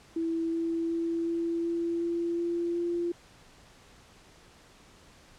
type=tone with pitch steps; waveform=sine; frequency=329.6 / 331.7 / 333.8 / 335.9 / 338.1 / 340.2 / 342.4 / 344.6 Hz; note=E4 / E4 / E4 / E4 / E4 / F4 / F4 / F4; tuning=0 / +11 / +22 / +33 / +44 / -45 / -34 / -23 cents; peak=-27 dBFS; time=0.16-3.12 s; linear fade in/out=5 ms; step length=370 ms; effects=pink hiss -56 dBFS RMS until 5.38 s + low-pass 8000 Hz 12 dB/octave